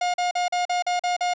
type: tone bursts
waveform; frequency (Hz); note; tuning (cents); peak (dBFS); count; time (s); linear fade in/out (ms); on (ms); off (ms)
45% pulse; 714; F5; +38; -21; 8; 0.01-1.337; 5; 130; 41
effects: resampled to 16000 Hz